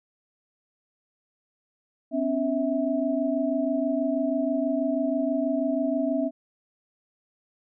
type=tone cluster; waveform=sine; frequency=256.7 / 282.9 / 651 Hz; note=C4 / C#4 / E5; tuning=-33 / +35 / -22 cents; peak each=-27 dBFS; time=2.11-6.31 s; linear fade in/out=50 ms; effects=none